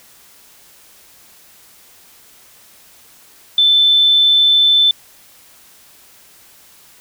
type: tone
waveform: sine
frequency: 3527 Hz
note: A7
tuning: 3 cents sharp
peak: -8 dBFS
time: 3.58-4.91 s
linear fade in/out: 2 ms
effects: white hiss -46 dBFS RMS until 7 s